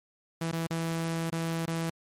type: tone with dropouts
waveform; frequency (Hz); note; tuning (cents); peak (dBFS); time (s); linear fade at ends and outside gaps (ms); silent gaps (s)
sawtooth; 164.81; E3; 0; -25; 0.41-1.9; 5; 0.516-0.527 / 0.669-0.705 / 1.301-1.323 / 1.658-1.676
effects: MP3 64 kbps